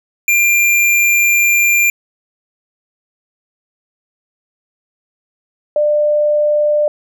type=tone pair in turn; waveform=square / sine; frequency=2385 / 596.2 Hz; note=D7 / D5; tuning=+26 / +26 cents; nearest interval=2 octaves; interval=2400 cents; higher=first; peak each=-10 dBFS; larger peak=neither; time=0.28-1.9 / 5.76-6.88 s; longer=first; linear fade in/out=2 ms; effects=none